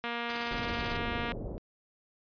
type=tone; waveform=5% pulse; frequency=236 Hz; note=A#3; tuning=22 cents sharp; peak=-21 dBFS; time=0.04-1.32 s; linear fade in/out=0 ms
type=noise with tremolo; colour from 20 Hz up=white; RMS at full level=-35 dBFS; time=0.29-0.97 s; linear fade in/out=2 ms; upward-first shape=triangle; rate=18 Hz; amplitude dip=65%
type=low-pass noise; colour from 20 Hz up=pink; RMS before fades=-38 dBFS; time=0.51-1.58 s; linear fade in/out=0 ms; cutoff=600 Hz; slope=24 dB/octave
effects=resampled to 11025 Hz